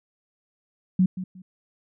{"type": "tone with echo", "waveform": "sine", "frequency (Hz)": 185, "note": "F#3", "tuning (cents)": 0, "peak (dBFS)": -15, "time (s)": [0.99, 1.06], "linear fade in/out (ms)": 5, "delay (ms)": 180, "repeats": 2, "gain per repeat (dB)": -13, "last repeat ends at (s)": 1.42, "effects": []}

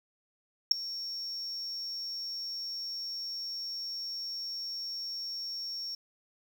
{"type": "tone with ADSR envelope", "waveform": "sine", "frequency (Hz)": 5490, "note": "F8", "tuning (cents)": -31, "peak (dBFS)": -12, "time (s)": [0.71, 5.95], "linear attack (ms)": 6, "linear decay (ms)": 5, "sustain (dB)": -23, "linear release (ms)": 3, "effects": ["tanh soft clip ceiling -12 dBFS", "9-bit"]}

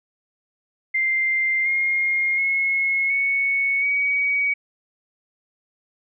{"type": "tone with pitch steps", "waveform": "sine", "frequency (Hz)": [2093, 2133, 2174, 2216, 2259], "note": ["C7", "C7", "C#7", "C#7", "C#7"], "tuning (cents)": [0, 33, -34, -1, 32], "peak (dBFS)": -18, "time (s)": [0.94, 4.54], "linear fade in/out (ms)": 10, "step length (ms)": 720, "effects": []}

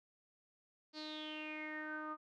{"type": "tone with low-pass filter sweep", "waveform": "sawtooth", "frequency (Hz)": 307.5, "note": "D#4", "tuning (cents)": -20, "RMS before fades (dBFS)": -45, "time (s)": [0.93, 2.17], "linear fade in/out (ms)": 50, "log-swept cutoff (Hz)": [4600, 1200], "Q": 9.5, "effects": []}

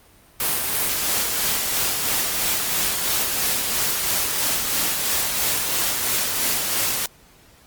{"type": "noise with tremolo", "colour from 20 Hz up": "white", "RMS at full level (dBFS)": -21, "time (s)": [0.4, 7.06], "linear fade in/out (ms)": 2, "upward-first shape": "sine", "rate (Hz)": 3, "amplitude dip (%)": 30, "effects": ["pink hiss -52 dBFS RMS until 7.66 s", "Opus 32 kbps"]}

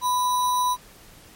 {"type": "tone with sample-and-hold", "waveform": "sine", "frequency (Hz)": 996, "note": "B5", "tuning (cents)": 14, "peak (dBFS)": -19, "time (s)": [0.01, 0.77], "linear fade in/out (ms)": 50, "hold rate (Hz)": 4900, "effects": ["pink hiss -49 dBFS RMS until 1.35 s", "MP3 64 kbps"]}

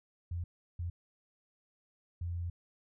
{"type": "tone bursts at uneven times", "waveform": "sine", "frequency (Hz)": 86.4, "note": "F2", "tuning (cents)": -18, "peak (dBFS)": -34, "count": 3, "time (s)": [[0.31, 0.44], [0.79, 0.9], [2.21, 2.5]], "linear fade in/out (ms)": 5, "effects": []}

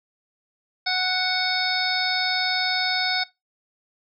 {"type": "harmonic tone", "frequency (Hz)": 740, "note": "F#5", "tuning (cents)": 0, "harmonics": [1, 2, 3, 5, 6, 7], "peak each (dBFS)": [-28, -28, -28, -28, -28, -28], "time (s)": [0.86, 3.24], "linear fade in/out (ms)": 10, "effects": ["noise-tail reverb RT60 0.2 s tail -20 dB re dry"]}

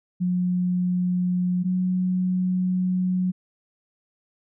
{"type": "tone pair in turn", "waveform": "sine", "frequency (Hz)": [180, 183.25], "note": ["F#3", "F#3"], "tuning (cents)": [-47, -16], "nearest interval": "unison", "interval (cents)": 31, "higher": "second", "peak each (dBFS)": -20, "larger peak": "neither", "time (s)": [[0.2, 1.64], [1.64, 3.32]], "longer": "second", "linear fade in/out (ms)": 20, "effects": []}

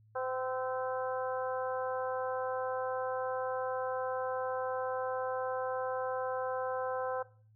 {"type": "harmonic tone with a mistuned harmonic", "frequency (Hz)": 257.2, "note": "C4", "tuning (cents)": -30, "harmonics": [2, 3, 4, 5, 6], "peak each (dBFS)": [-35, -39, -41, -43, -45], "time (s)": [0.15, 7.23], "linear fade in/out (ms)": 10, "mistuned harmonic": 5, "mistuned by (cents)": 32, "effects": ["noise-tail reverb RT60 0.4 s tail -17 dB re dry", "added 108 Hz sine -60 dBFS peak until 7.55 s"]}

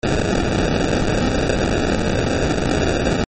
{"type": "noise with sample-and-hold", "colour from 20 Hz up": "blue", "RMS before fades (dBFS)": -18, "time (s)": [0.03, 3.24], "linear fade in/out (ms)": 2, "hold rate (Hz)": 1050, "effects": ["MP3 32 kbps"]}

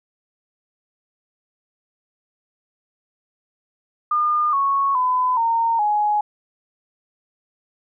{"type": "tone with pitch steps", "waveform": "sine", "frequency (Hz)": [1212, 1105, 1007.5, 918.5, 837.4], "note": ["D#6", "C#6", "B5", "A#5", "G#5"], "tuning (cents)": [-46, -6, 34, -26, 14], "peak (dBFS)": -16, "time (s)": [4.11, 6.21], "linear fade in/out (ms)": 5, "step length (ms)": 420, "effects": []}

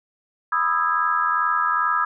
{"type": "chord", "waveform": "sine", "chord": "E major seventh", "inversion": "second", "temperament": "just", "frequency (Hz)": [988.9, 1236.1, 1318.5, 1648.1], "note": ["B5", "D#6", "E6", "G#6"], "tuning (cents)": [2, -12, 0, -14], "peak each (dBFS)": [-26, -22, -23, -25], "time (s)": [0.52, 2.05], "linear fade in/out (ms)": 5, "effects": []}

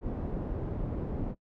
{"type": "low-pass noise", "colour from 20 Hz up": "pink", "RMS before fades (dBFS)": -34, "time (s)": [0.01, 1.35], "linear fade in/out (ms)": 50, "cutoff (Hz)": 460, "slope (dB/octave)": 12, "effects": ["noise-tail reverb RT60 0.1 s tail -21 dB re dry"]}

